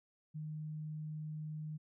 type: tone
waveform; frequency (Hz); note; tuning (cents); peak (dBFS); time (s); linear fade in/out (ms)
sine; 153.9; D#3; -19; -40; 0.34-1.78; 20
effects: none